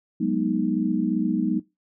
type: chord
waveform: sine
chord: G# minor seventh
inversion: third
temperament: equal with one note detuned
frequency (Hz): 185 / 207.7 / 242.7 / 311.1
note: F#3 / G#3 / B3 / D#4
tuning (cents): 0 / 0 / -30 / 0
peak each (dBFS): -26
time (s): 0.2-1.6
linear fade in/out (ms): 10
effects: noise-tail reverb RT60 0.2 s tail -18 dB re dry